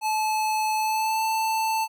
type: tone with pitch glide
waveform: square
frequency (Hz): 865 to 884.7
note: A5 to A5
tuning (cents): -30 to +9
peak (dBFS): -23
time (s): 0.01-1.88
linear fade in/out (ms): 50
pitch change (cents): +39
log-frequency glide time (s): 0.76-1.24
effects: none